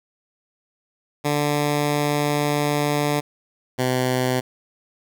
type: tone pair in turn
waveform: 10% pulse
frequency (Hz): 146.8 / 127.4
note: D3 / C3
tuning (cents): 0 / -46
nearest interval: major second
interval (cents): 246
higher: first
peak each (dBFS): -11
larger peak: neither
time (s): 1.24-3.21 / 3.78-4.41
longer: first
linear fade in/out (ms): 20
effects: none